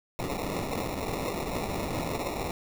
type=noise with sample-and-hold; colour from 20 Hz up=white; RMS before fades=-32 dBFS; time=0.19-2.51 s; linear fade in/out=0 ms; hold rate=1575 Hz; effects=none